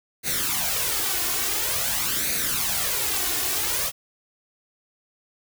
white noise with flanger, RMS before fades -25 dBFS, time 0.23-3.92 s, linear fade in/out 50 ms, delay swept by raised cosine 0.47 to 2.77 ms, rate 0.48 Hz, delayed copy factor +0.65, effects none

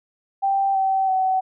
sine tone with pitch steps, 784 / 769.6 / 755.5 Hz, G5 / G5 / F#5, 0 / -32 / +36 cents, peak -17 dBFS, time 0.42-1.41 s, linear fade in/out 20 ms, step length 330 ms, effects none

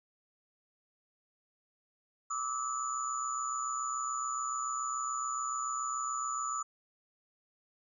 sine tone cluster, 1169 / 1296 / 6960 Hz, D6 / E6 / A8, -8 / -30 / -20 cents, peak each -36 / -37 / -39 dBFS, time 2.3-6.63 s, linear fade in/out 10 ms, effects none

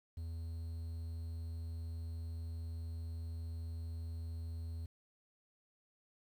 triangle tone, 82.41 Hz, E2, in tune, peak -38 dBFS, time 0.17-4.86 s, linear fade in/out 5 ms, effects 11-bit

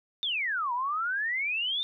sine exponential two-way sweep, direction down then up, 3667 to 941 to 3667 Hz, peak -27 dBFS, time 0.23-1.83 s, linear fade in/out 0 ms, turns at 0.73 s, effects none

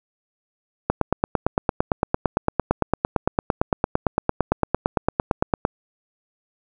click train, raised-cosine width 1 ms, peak -3 dBFS, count 43, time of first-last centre 0.9-5.651 s, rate 8.84 Hz, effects none

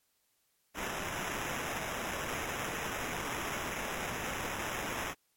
violet noise with sample-and-hold, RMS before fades -37 dBFS, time 0.74-5.15 s, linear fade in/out 50 ms, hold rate 4410 Hz, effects white hiss -75 dBFS RMS until 5.36 s + MP3 64 kbps

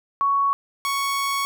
sine / sawtooth tone pair in turn, 1115 / 1110.9 Hz, C#6 / C#6, +10 / +3 cents, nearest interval unison, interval 7 cents, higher first, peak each -17 / -18 dBFS, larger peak first, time 0.21-0.53 / 0.85-1.45 s, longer second, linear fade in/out 0 ms, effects none

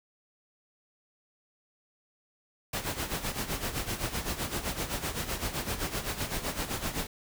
pink noise with tremolo, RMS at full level -31 dBFS, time 2.73-7.07 s, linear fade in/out 5 ms, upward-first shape sine, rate 7.8 Hz, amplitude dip 70%, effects none

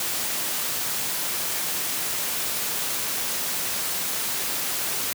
white noise, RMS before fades -27 dBFS, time 0-5.13 s, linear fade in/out 2 ms, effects high-pass 100 Hz 12 dB/octave

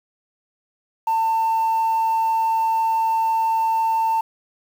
sine tone, 897 Hz, A5, 33 cents sharp, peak -15 dBFS, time 1.07-4.21 s, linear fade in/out 5 ms, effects tanh soft clip ceiling -15 dBFS + 7-bit

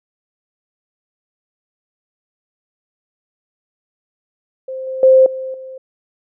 sine tone with level steps, 523.3 Hz, C5, in tune, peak -23 / -21 / -5 / -22 / -29 dBFS, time 4.68-5.78 s, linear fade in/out 5 ms, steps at 4.87 / 5.03 / 5.26 / 5.54 s, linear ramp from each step 2 ms, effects none

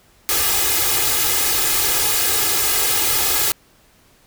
white noise with comb filter, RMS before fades -18 dBFS, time 0.29-3.52 s, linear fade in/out 0 ms, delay 2.4 ms, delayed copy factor +1, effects pink hiss -54 dBFS RMS until 4.26 s

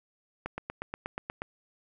click train, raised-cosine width 0.5 ms, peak -19 dBFS, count 9, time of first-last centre 0.46-1.419 s, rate 8.34 Hz, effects none

